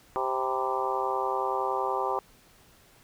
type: harmonic tone with a mistuned harmonic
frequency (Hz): 130.81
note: C3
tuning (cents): 0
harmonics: 3 / 4 / 5 / 6 / 7 / 8 / 9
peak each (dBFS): -33 / -34 / -39 / -32 / -34 / -33 / -34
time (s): 0.16-2.19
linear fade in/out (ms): 0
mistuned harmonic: 8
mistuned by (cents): -68
effects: pink hiss -58 dBFS RMS until 3.03 s